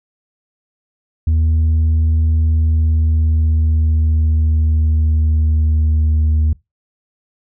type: tone with pitch glide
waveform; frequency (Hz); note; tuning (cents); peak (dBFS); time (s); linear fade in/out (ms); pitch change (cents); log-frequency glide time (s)
sine; 79.6 to 77.38; D#2 to D#2; +40 to -9; -8; 1.27-6.53; 5; -49; 2.42-6.29
effects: noise-tail reverb RT60 0.2 s tail -23 dB re dry + tanh soft clip ceiling -10 dBFS